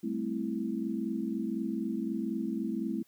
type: chord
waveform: sine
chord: A minor seventh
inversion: third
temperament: equal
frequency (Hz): 196 / 220 / 261.6 / 329.6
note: G3 / A3 / C4 / E4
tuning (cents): 0 / 0 / 0 / 0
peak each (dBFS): -38 / -34 / -37 / -36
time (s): 0.03-3.03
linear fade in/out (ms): 10
effects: white hiss -67 dBFS RMS until 3.07 s